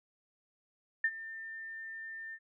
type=tone with ADSR envelope; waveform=sine; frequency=1798 Hz; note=A6; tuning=37 cents sharp; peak=-24 dBFS; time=1.04-2.39 s; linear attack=4 ms; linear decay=54 ms; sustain=-17 dB; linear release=54 ms; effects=none